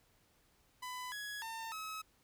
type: tone with pitch steps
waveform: sawtooth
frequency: 1001 / 1675 / 903 / 1283 Hz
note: B5 / G#6 / A5 / E6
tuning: +23 / +14 / +45 / -47 cents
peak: -38 dBFS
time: 0.82-2.02 s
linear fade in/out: 10 ms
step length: 300 ms
effects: pink hiss -71 dBFS RMS until 2.23 s